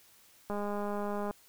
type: click train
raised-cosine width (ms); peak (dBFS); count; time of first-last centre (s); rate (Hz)
1; -23; 167; 0.5-1.31; 205
effects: white hiss -61 dBFS RMS until 1.48 s